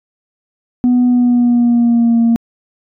sine tone with pitch glide, 246.9 to 231.7 Hz, B3 to A#3, 0 to -10 cents, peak -6 dBFS, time 0.84-2.36 s, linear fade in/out 0 ms, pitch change -110 cents, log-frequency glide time 1.07-2.19 s, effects tanh soft clip ceiling -6 dBFS

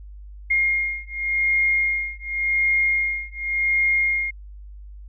sine beating tone pair, 2133 / 2133.89 Hz, C7 / C7, +33 / +33 cents, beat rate 0.89 Hz, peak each -22 dBFS, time 0.5-4.31 s, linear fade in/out 10 ms, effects added 50 Hz sine -37 dBFS peak until 5.08 s

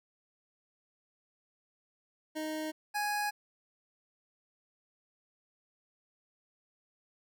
25% pulse tone pair in turn, 311.1 / 830.5 Hz, D#4 / G#5, 0 / 0 cents, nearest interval octave + perfect fourth, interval 1700 cents, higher second, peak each -31 / -27 dBFS, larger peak second, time 2.35-2.72 / 2.94-3.31 s, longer neither, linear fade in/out 20 ms, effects none

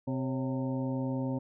harmonic tone with a mistuned harmonic, 130 Hz, C3, 11 cents flat, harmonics 1 / 2 / 3 / 4 / 5 / 6 / 7, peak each -34 / -32 / -45 / -39 / -51 / -51 / -45 dBFS, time 0.07-1.39 s, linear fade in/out 10 ms, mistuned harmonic 4, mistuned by +76 cents, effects none

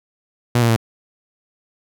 sawtooth tone with pitch steps, 120.9 / 116.92 / 113.06 Hz, B2 / A#2 / A2, -36 / +6 / +48 cents, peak -9 dBFS, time 0.55-0.763 s, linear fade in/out 5 ms, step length 71 ms, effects none

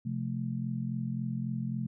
sine chord, F major, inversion second, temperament just, 130.96 / 174.61 / 218.3 Hz, C3 / F3 / A3, +2 / 0 / -13 cents, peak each -34 / -38 / -35 dBFS, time 0.05-1.87 s, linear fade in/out 10 ms, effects none

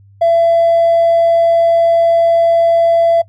sine tone with hard clipping, 672 Hz, E5, 33 cents sharp, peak -8 dBFS, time 0.21-3.22 s, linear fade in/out 10 ms, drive 1 dB, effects noise-tail reverb RT60 0.1 s tail -22 dB re dry + added 99 Hz sine -41 dBFS peak until 3.28 s

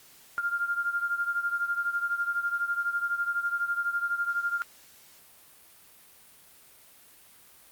sine beating tone pair, 1396.9 / 1408.9 Hz, F6 / F6, 0 / +15 cents, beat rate 12 Hz, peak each -28 / -32 dBFS, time 0.38-4.62 s, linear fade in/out 0 ms, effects white hiss -55 dBFS RMS until 7.71 s + Opus 48 kbps

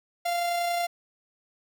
45% pulse tone with amplitude modulation, 694 Hz, F5, 11 cents flat, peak -24 dBFS, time 0.25-0.87 s, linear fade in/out 10 ms, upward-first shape sine, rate 30.8 Hz, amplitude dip 25%, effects none

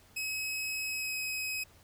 sawtooth tone with pitch glide, 2557 to 2538 Hz, D#7 to D#7, +47 to +34 cents, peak -30 dBFS, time 0.16-1.64 s, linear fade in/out 10 ms, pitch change -13 cents, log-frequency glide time 0.87-1.17 s, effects added 89 Hz sine -63 dBFS peak until 1.83 s + pink hiss -61 dBFS RMS until 1.83 s

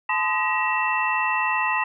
sine tone cluster, 863 / 1026 / 1246 / 1907 / 2674 Hz, A5 / C6 / D#6 / A#6 / E7, -34 / -34 / +2 / +39 / +24 cents, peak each -27 / -25 / -32 / -26 / -26 dBFS, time 0.09-1.84 s, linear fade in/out 5 ms, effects none

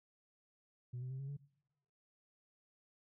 sine tone with pitch steps, 123.47 / 127.82 / 132.33 / 137 / 141.83 Hz, B2 / C3 / C3 / C#3 / C#3, 0 / -40 / +20 / -20 / +40 cents, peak -39 dBFS, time 0.93-1.37 s, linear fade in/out 10 ms, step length 88 ms, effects noise-tail reverb RT60 0.9 s tail -22 dB re dry + tanh soft clip ceiling -39 dBFS

